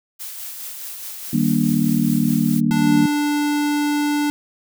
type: noise with tremolo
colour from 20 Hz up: blue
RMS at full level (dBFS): -31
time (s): 0.19-2.61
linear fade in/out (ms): 20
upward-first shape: sine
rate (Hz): 4.8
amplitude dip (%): 30
type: chord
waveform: sine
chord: Eb major seventh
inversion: none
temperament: just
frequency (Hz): 155.56 / 194.45 / 233.3 / 291.7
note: Eb3 / G3 / Bb3 / D4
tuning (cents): 0 / -14 / +2 / -12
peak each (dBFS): -22 / -21 / -18 / -23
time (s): 1.33-3.06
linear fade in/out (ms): 5
type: tone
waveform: square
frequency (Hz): 293.7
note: D4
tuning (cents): 0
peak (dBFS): -18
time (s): 2.71-4.3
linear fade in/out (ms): 0
effects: none